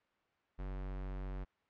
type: tone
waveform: square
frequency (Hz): 47.33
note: F#1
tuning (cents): +40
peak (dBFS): -40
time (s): 0.58-1.45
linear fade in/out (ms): 20
effects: white hiss -75 dBFS RMS until 1.69 s + low-pass 2000 Hz 12 dB/octave